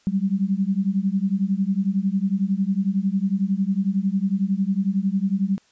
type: beating tone pair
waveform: sine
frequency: 189 / 200 Hz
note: F#3 / G3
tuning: +37 / +35 cents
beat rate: 11 Hz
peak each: -22 dBFS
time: 0.07-5.58 s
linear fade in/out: 0 ms
effects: white hiss -60 dBFS RMS until 5.71 s + resampled to 16000 Hz